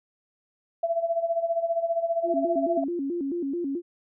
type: tone with tremolo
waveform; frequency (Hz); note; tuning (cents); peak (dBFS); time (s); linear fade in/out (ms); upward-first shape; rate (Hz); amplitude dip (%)
sine; 670; E5; +28; -20; 0.83-2.84; 5; sine; 15; 75
type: tone with vibrato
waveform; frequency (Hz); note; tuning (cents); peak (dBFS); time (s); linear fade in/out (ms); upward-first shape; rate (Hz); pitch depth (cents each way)
sine; 309.3; D#4; -10; -26; 2.23-3.82; 50; square; 4.6; 200
effects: none